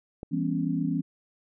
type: click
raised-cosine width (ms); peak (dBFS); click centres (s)
2; -23; 0.231
type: chord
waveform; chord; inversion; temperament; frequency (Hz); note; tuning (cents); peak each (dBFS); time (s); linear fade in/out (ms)
sine; C# half-diminished seventh; first; just; 166.31 / 199.57 / 249.5 / 277.2; E3 / G3 / B3 / C#4; +16 / +31 / +18 / 0; -29 / -34 / -31 / -29; 0.31-1.02; 20
effects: none